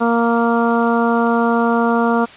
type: harmonic tone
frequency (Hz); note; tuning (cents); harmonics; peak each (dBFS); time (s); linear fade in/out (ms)
233.1; A#3; 0; 1 / 2 / 3 / 4 / 5 / 6; -16 / -19 / -21 / -22 / -23 / -24; 0-2.26; 20
effects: white hiss -39 dBFS RMS until 2.36 s + resampled to 8000 Hz